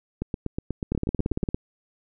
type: two click trains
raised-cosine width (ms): 3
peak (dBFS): -14 / -12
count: 11 / 12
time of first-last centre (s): 0.22-1.437 / 0.92-1.545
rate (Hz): 8.22 / 17.6
effects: none